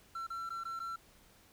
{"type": "tone with dropouts", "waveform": "triangle", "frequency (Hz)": 1351, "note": "E6", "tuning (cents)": 42, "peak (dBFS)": -36, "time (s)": [0.15, 0.96], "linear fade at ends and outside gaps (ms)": 5, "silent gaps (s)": [[0.268, 0.302], [0.493, 0.503], [0.637, 0.652], [0.793, 0.8]], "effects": ["pink hiss -63 dBFS RMS until 1.52 s"]}